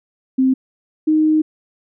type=tone pair in turn; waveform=sine; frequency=261.6 / 310.5 Hz; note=C4 / D#4; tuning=0 / -3 cents; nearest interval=minor third; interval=297 cents; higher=second; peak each=-11 dBFS; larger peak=neither; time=0.38-0.54 / 1.07-1.42 s; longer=second; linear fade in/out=10 ms; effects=none